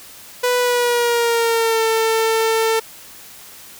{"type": "tone with pitch glide", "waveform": "sawtooth", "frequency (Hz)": [493.9, 447.7], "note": ["B4", "A4"], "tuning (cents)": [0, 30], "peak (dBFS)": -11, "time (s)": [0.43, 2.8], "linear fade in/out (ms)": 10, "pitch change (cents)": -170, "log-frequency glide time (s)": [0.58, 1.84], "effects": ["white hiss -40 dBFS RMS until 3.79 s"]}